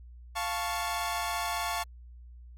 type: chord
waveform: sawtooth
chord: F augmented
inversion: none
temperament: equal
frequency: 698.5 / 880 / 1108.7 Hz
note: F5 / A5 / C#6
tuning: 0 / 0 / 0 cents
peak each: -31 dBFS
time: 0.35-1.84 s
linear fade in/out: 20 ms
effects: added 60 Hz sine -46 dBFS peak until 2.57 s + AAC 48 kbps